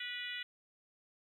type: harmonic tone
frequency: 489.3 Hz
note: B4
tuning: 16 cents flat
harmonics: 3 / 4 / 5 / 6 / 7 / 8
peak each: -48 / -43 / -48 / -45 / -46 / -53 dBFS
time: 0-0.43 s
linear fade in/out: 5 ms
effects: 12-bit